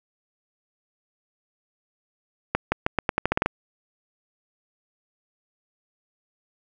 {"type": "accelerating click train", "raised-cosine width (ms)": 0.5, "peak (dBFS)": -5, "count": 11, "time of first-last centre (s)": [2.55, 3.46], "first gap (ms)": 170, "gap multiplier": 0.85, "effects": []}